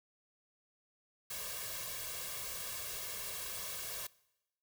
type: noise with comb filter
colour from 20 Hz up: white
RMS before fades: -42 dBFS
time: 1.3-4.07 s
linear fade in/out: 5 ms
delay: 1.8 ms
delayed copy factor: +0.75
effects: noise-tail reverb RT60 0.9 s tail -22 dB re dry